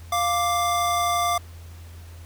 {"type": "tone pair together", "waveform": "square", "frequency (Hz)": [698.5, 1174.7], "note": ["F5", "D6"], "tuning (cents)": [0, 0], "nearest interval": "major sixth", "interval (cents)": 900, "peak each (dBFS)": -24, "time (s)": [0.12, 1.38], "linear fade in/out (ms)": 5, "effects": ["added 84 Hz sine -39 dBFS peak until 2.25 s", "pink hiss -51 dBFS RMS until 2.25 s"]}